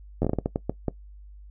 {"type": "slowing click train", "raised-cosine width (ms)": 2, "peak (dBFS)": -11, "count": 11, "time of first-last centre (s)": [0.22, 0.883], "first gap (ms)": 11, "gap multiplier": 1.37, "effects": ["noise-tail reverb RT60 0.1 s tail -19 dB re dry", "added 50 Hz sine -43 dBFS peak until 1.5 s"]}